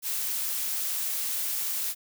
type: noise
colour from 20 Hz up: blue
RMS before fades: -30 dBFS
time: 0.02-1.95 s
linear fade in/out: 50 ms
effects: none